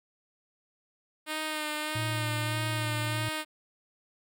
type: tone with vibrato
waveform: 5% pulse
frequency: 306.8 Hz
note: D#4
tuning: 24 cents flat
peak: -20 dBFS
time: 1.26-3.45 s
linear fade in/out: 50 ms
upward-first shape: sine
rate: 1.6 Hz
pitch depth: 26 cents each way
type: tone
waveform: triangle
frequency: 114.3 Hz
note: A#2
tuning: 34 cents flat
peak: -29 dBFS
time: 1.95-3.29 s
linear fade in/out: 5 ms
effects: none